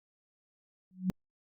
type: tone with exponential growth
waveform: sine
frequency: 185 Hz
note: F#3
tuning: in tune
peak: -23 dBFS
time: 0.91-1.1 s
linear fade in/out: 0 ms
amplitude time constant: 40 ms
effects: Opus 48 kbps